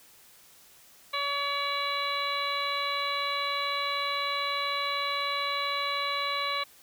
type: harmonic tone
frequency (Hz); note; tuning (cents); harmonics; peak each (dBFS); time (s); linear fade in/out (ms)
567; C#5; +39; 1 / 2 / 3 / 4 / 5 / 6 / 7; -38 / -31 / -41 / -34 / -41 / -41 / -34; 1.13-6.64; 10
effects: white hiss -56 dBFS RMS until 6.82 s